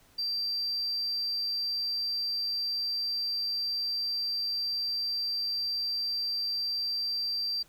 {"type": "tone", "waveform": "sine", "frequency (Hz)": 4699, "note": "D8", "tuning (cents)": 0, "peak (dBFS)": -27, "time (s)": [0.18, 7.63], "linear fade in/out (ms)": 10, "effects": ["tanh soft clip ceiling -26 dBFS", "pink hiss -61 dBFS RMS until 7.68 s"]}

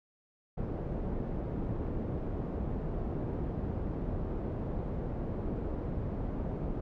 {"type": "low-pass noise", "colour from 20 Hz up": "pink", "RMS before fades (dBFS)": -35, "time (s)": [0.57, 6.81], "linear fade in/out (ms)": 10, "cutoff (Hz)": 490, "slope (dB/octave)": 12, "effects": []}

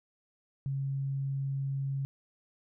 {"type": "tone", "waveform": "sine", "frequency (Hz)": 136.9, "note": "C#3", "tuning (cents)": -21, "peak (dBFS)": -30, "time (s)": [0.66, 2.05], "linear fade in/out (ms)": 0, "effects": []}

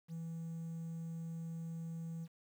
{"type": "tone", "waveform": "triangle", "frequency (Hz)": 164.81, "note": "E3", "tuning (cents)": 0, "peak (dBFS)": -38, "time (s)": [0.08, 2.28], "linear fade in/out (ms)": 50, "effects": ["tanh soft clip ceiling -35 dBFS", "11-bit"]}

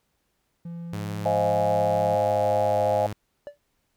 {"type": "tone with pitch glide", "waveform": "triangle", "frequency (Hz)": [169.7, 171.47], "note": ["F3", "F3"], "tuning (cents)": [-49, -31], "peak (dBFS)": -31, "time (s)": [0.65, 2.15], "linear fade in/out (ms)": 5, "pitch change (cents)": 18, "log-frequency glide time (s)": [1.07, 1.37]}
{"type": "tone", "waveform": "sawtooth", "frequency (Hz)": 104.1, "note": "G#2", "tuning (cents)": 5, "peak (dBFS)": -27, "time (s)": [0.93, 3.13], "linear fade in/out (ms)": 0}
{"type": "chord", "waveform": "sine", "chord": "F minor seventh", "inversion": "second", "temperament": "equal with one note detuned", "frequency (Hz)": [523.3, 624.4, 698.5, 830.6], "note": ["C5", "Eb5", "F5", "Ab5"], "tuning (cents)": [0, 6, 0, 0], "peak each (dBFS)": [-25, -24, -27, -27], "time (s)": [1.25, 3.07], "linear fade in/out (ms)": 10}
{"type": "tone with exponential decay", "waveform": "triangle", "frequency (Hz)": 580, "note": "D5", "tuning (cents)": -22, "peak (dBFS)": -28, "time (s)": [3.47, 3.58], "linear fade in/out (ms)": 0, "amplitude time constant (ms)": 22}
{"effects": ["pink hiss -73 dBFS RMS until 3.96 s"]}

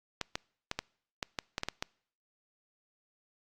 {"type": "clicks", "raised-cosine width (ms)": 0.2, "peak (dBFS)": -15, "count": 10, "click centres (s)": [0.213, 0.355, 0.714, 0.79, 1.228, 1.388, 1.581, 1.634, 1.686, 1.825], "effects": ["noise-tail reverb RT60 0.6 s tail -26 dB re dry", "Opus 48 kbps"]}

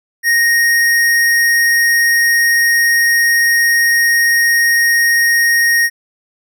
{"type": "tone", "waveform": "square", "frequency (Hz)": 1864.7, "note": "A#6", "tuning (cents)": 0, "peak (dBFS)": -10, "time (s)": [0.23, 5.9], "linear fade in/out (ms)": 50, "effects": []}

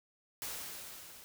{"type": "noise with level ramp", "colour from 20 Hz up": "white", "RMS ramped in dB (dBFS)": [-40, -54], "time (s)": [0.42, 1.24], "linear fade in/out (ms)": 0, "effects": []}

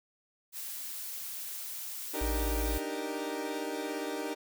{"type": "noise", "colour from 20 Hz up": "blue", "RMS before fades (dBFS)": -40, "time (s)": [0.52, 2.82], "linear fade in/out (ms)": 50}
{"type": "chord", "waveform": "30% pulse", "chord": "Eb major seventh", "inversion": "third", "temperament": "equal", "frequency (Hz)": [293.7, 311.1, 392, 466.2], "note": ["D4", "Eb4", "G4", "Bb4"], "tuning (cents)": [0, 0, 0, 0], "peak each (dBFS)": -37, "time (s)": [2.13, 4.35], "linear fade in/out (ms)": 20}
{"type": "tone", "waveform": "sine", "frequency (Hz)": 55, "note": "A1", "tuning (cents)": 0, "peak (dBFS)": -30, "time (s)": [2.21, 2.78], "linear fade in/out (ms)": 5}
{"effects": []}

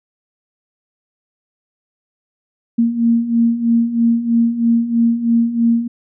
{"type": "beating tone pair", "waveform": "sine", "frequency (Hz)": [230.3, 233.4], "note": ["A#3", "A#3"], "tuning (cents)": [-21, 2], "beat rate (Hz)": 3.1, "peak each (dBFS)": [-18, -13], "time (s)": [2.78, 5.88], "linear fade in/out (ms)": 10, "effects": []}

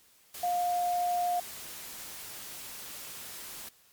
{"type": "tone in noise", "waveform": "sine", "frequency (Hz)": 708, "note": "F5", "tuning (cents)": 23, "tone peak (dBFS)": -26, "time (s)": [0.43, 1.4], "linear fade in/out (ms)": 5, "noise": "white", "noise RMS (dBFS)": -43, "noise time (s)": [0.34, 3.69], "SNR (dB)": 14, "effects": ["white hiss -62 dBFS RMS until 3.92 s", "MP3 96 kbps"]}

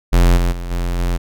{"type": "tone with level steps", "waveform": "square", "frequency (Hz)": 43.65, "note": "F1", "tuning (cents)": 0, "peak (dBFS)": [-9, -14, -24, -18, -16], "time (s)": [0.12, 1.18], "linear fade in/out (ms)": 20, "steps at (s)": [0.36, 0.51, 0.7, 0.98], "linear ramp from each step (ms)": 20, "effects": []}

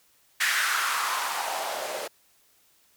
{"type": "noise with band-pass filter sweep", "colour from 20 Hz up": "blue", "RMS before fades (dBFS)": -28, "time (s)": [0.4, 2.08], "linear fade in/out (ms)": 10, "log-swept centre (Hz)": [1800, 520], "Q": 3.3, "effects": ["white hiss -63 dBFS RMS until 2.96 s"]}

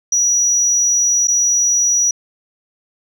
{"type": "tone with dropouts", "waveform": "sine", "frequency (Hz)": 5830, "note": "F#8", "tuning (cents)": -26, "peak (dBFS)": -10, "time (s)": [0.12, 2.11], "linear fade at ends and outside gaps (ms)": 5, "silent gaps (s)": [1.273, 1.281], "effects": ["tanh soft clip ceiling -9 dBFS"]}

